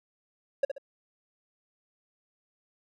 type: tone with echo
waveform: triangle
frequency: 552 Hz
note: C#5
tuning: 7 cents flat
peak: -18 dBFS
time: 0.63-0.65 s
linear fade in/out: 5 ms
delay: 66 ms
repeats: 2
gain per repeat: -9 dB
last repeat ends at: 0.782 s
effects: none